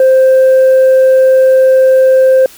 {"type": "tone with tanh clipping", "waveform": "sine", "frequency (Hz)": 523.3, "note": "C5", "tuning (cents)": 0, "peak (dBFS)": -4, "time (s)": [0, 2.46], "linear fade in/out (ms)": 2, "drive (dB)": 1, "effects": ["white hiss -37 dBFS RMS until 2.57 s"]}